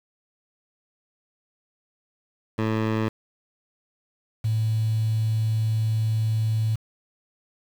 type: tone pair in turn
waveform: 15% pulse / sine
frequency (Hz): 110 / 110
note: A2 / A2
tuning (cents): 0 / 0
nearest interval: unison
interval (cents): 0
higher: neither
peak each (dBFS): -16 / -20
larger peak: first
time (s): 2.58-3.09 / 4.44-6.76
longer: second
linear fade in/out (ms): 10
effects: low-pass 3000 Hz 12 dB/octave + 7-bit